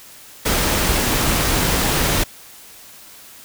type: noise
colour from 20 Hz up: pink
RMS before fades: -18 dBFS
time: 0.45-2.24 s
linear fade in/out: 10 ms
effects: white hiss -42 dBFS RMS until 3.44 s